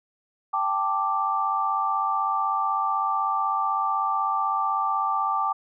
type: chord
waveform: sine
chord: G suspended second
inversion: none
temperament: equal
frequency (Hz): 784 / 880 / 1174.7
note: G5 / A5 / D6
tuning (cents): 0 / 0 / 0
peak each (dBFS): -28 / -28 / -24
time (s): 0.53-5.53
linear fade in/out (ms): 10
effects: none